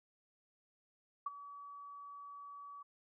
sine tone with ADSR envelope, 1141 Hz, C#6, 50 cents sharp, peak -33 dBFS, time 1.26-2.83 s, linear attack 6 ms, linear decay 23 ms, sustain -15 dB, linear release 10 ms, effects none

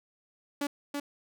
sawtooth tone with echo, 286.6 Hz, D4, 42 cents flat, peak -25 dBFS, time 0.61-0.67 s, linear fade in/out 5 ms, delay 330 ms, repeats 1, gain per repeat -3 dB, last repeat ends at 1 s, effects none

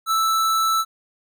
square tone, 1318.5 Hz, E6, in tune, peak -18 dBFS, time 0.06-0.85 s, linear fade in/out 50 ms, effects none

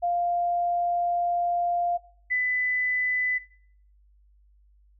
sine tone pair in turn, 698.5 / 1999.8 Hz, F5 / B6, 0 / +21 cents, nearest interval octave + tritone, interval 1821 cents, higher second, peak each -22 dBFS, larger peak neither, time 0.02-1.98 / 2.3-3.39 s, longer first, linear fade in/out 20 ms, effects noise-tail reverb RT60 0.6 s tail -20 dB re dry + added 50 Hz sine -56 dBFS peak until 4.99 s

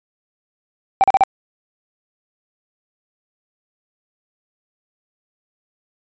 sine tone bursts, 776 Hz, G5, 18 cents flat, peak -6 dBFS, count 4, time 1.01-1.236 s, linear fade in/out 0 ms, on 28 ms, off 38 ms, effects tanh soft clip ceiling -7 dBFS + resampled to 16000 Hz

